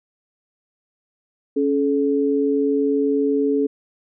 sine tone pair together, 278.1 / 430 Hz, C#4 / A4, +6 / -40 cents, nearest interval minor sixth, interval 754 cents, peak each -19 dBFS, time 1.56-3.67 s, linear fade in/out 10 ms, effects none

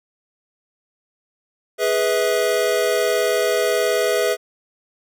square chord, E major, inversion first, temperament equal with one note detuned, 415.3 / 493.9 / 646.8 Hz, G#4 / B4 / E5, 0 / 0 / -33 cents, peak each -22 dBFS, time 1.78-4.37 s, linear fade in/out 50 ms, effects none

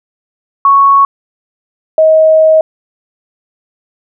sine tone pair in turn, 1108.7 / 632.5 Hz, C#6 / D#5, 0 / +28 cents, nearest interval minor seventh, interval 972 cents, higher first, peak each -3 dBFS, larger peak neither, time 0.65-1.05 / 1.98-2.61 s, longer second, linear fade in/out 2 ms, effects none

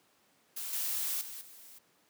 blue noise with level steps, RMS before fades -39 / -34 / -44 / -53 dBFS, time 0.56-1.79 s, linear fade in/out 10 ms, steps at 0.73 / 1.21 / 1.41 s, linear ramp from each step 2 ms, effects pink hiss -68 dBFS RMS until 2.09 s + high-pass 200 Hz 12 dB/octave

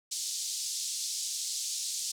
white band-pass noise, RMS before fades -35 dBFS, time 0.11-2.12 s, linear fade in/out 10 ms, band 4100 to 8200 Hz, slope 24 dB/octave, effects none

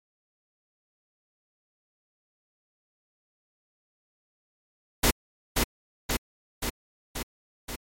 pink noise with echo, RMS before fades -20 dBFS, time 5.03-5.11 s, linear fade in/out 10 ms, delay 530 ms, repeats 5, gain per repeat -3 dB, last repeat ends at 7.76 s, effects MP3 64 kbps

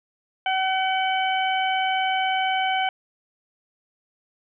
harmonic tone, 758 Hz, F#5, 42 cents sharp, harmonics 1 / 2 / 3 / 4, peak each -22 / -29 / -29 / -29 dBFS, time 0.46-2.89 s, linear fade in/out 2 ms, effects none

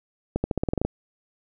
accelerating click train, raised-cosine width 2 ms, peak -10 dBFS, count 10, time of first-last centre 0.36-0.85 s, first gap 80 ms, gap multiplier 0.9, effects none

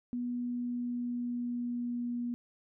sine tone with pitch glide, 243.9 to 240.7 Hz, B3 to B3, -21 to -44 cents, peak -32 dBFS, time 0.13-2.34 s, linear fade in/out 0 ms, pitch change -23 cents, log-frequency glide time 0.27-2.18 s, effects none

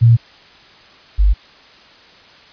sine tone pair in turn, 116.54 / 49.78 Hz, A#2 / G1, 0 / +27 cents, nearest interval octave + minor third, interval 1473 cents, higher first, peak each -5 / -8 dBFS, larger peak first, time 0.01-0.17 / 1.18-1.34 s, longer neither, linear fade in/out 20 ms, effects white hiss -44 dBFS RMS until 2.52 s + resampled to 11025 Hz

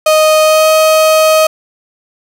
35% pulse tone with pitch glide, 622.3 to 629.2 Hz, D#5 to D#5, 0 to +19 cents, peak -4 dBFS, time 0.06-1.47 s, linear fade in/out 5 ms, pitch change +19 cents, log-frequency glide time 0.43-0.68 s, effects none

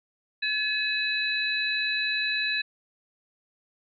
sine tone cluster, 1707 / 2558 / 3965 Hz, G#6 / D#7 / B7, +47 / +47 / +6 cents, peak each -29 dBFS, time 0.42-2.62 s, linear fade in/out 10 ms, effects none

